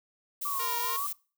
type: noise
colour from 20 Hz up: violet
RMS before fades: -34 dBFS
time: 0.41-1.13 s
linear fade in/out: 10 ms
type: linear two-way sweep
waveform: sine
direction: down then up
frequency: 1171 to 953 to 1171 Hz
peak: -32 dBFS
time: 0.45-1.07 s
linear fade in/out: 5 ms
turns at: 0.78 s
type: tone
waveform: 5% pulse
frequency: 466.2 Hz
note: A#4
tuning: in tune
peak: -24 dBFS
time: 0.59-0.97 s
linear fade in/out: 10 ms
effects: noise-tail reverb RT60 0.4 s tail -24 dB re dry